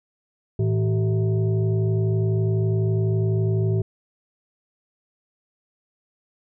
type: tone with frequency modulation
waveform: sine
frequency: 110 Hz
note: A2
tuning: in tune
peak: -18 dBFS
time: 0.59-3.82 s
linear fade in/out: 5 ms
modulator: 272 Hz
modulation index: 0.82
effects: none